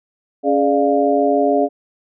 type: harmonic tone with a mistuned harmonic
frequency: 139.7 Hz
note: C#3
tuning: 14 cents sharp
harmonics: 2 / 3 / 4 / 5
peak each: -18 / -18 / -18 / -18 dBFS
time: 0.43-1.69 s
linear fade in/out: 50 ms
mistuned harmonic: 4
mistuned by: +100 cents
effects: none